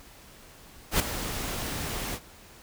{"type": "noise with ADSR envelope", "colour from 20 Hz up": "pink", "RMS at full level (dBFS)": -21, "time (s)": [0.91, 2.2], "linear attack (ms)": 88, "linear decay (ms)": 5, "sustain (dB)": -12, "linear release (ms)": 65, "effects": ["pink hiss -51 dBFS RMS until 2.62 s"]}